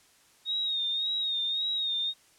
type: tone with vibrato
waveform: sine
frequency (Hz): 3729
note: A#7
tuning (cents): 0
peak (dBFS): -27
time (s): 0.45-2.14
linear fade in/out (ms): 50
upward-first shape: sine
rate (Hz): 1.8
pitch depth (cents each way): 57
effects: white hiss -61 dBFS RMS until 2.38 s + low-pass 10000 Hz 12 dB/octave